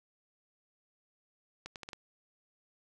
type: accelerating click train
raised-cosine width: 0.2 ms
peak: -25 dBFS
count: 5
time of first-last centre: 1.66-1.932 s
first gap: 98 ms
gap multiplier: 0.76
effects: none